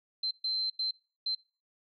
sine tone bursts at uneven times, 4104 Hz, C8, 34 cents flat, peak -29 dBFS, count 4, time 0.23-0.31 / 0.44-0.7 / 0.79-0.91 / 1.26-1.35 s, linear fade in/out 5 ms, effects noise-tail reverb RT60 0.4 s tail -25 dB re dry

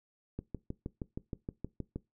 click train, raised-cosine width 3 ms, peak -24 dBFS, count 11, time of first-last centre 0.39-1.96 s, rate 6.37 Hz, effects noise-tail reverb RT60 0.2 s tail -20 dB re dry

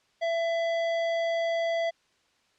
sine tone with hard clipping, 668 Hz, E5, 23 cents sharp, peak -27 dBFS, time 0.21-1.91 s, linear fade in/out 20 ms, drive 13 dB, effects white hiss -67 dBFS RMS until 2.58 s + low-pass 5000 Hz 12 dB/octave

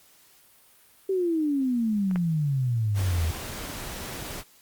sine exponential sweep, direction down, 392 to 78.3 Hz, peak -22 dBFS, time 1.09-3.31 s, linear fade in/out 5 ms
clicks, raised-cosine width 0.5 ms, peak -28 / -19 dBFS, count 2, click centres 2.112 / 2.159 s
pink noise, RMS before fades -36 dBFS, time 2.94-4.44 s, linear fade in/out 50 ms
effects white hiss -57 dBFS RMS until 4.61 s + Opus 48 kbps

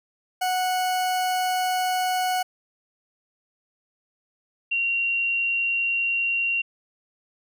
40% pulse / sine tone pair in turn, 737 / 2755 Hz, F#5 / F7, -7 / -24 cents, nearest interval octave + major seventh, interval 2283 cents, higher second, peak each -21 dBFS, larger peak neither, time 0.41-2.43 / 4.71-6.62 s, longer first, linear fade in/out 10 ms, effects none

